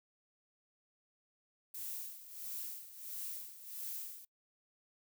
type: noise with tremolo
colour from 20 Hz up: violet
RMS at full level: -42 dBFS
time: 1.74-4.25 s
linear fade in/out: 5 ms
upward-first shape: sine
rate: 1.5 Hz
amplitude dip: 75%
effects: noise-tail reverb RT60 0.1 s tail -23 dB re dry